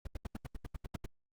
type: noise bursts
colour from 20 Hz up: brown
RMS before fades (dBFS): -38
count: 11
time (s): 0.05-1.061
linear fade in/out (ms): 5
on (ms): 21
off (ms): 78
effects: Opus 48 kbps